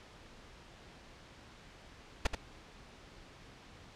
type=noise with echo; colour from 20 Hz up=pink; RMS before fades=-27 dBFS; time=2.25-2.27 s; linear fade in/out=5 ms; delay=81 ms; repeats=1; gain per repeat=-7 dB; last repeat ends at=2.351 s; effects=pink hiss -55 dBFS RMS until 3.95 s + low-pass 5000 Hz 12 dB/octave